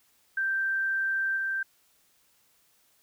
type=tone with level steps; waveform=sine; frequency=1568 Hz; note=G6; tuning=in tune; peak=-25 / -27 dBFS; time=0.37-1.63 s; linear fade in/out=5 ms; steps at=1.36 s; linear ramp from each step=20 ms; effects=white hiss -66 dBFS RMS until 3.02 s